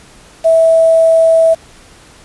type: tone with quantisation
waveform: sine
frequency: 653 Hz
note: E5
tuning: 17 cents flat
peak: -5 dBFS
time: 0.44-1.55 s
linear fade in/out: 20 ms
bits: 5
effects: pink hiss -41 dBFS RMS until 2.24 s + resampled to 24000 Hz